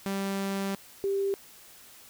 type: tone pair in turn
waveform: sawtooth / sine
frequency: 196 / 394 Hz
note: G3 / G4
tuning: 0 / +9 cents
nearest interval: octave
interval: 1209 cents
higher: second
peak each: -25 dBFS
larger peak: neither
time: 0.06-0.75 / 1.04-1.34 s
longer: first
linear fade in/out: 0 ms
effects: white hiss -52 dBFS RMS until 2.09 s